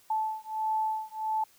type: beating tone pair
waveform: sine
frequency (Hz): 872 / 873.5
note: A5 / A5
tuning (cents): -16 / -13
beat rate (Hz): 1.5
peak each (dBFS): -31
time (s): 0.1-1.44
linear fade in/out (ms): 5
effects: white hiss -61 dBFS RMS until 1.58 s